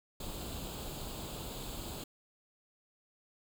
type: noise with comb filter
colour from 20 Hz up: pink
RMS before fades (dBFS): -42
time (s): 0.2-2.04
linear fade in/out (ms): 5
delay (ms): 0.26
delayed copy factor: +0.7
effects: none